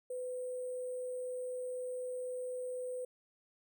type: tone with sample-and-hold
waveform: sine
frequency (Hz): 502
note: B4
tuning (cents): +28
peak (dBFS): -37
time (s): 0.1-3.05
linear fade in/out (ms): 5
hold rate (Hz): 8820
effects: none